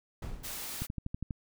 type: noise with exponential decay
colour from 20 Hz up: brown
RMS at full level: -34 dBFS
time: 0.22-0.82 s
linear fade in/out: 5 ms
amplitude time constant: 130 ms
type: noise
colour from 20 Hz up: white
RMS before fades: -40 dBFS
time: 0.43-0.87 s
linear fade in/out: 20 ms
type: click train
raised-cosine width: 5 ms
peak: -23 dBFS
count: 7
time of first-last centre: 0.82-1.308 s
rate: 12.3 Hz
effects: none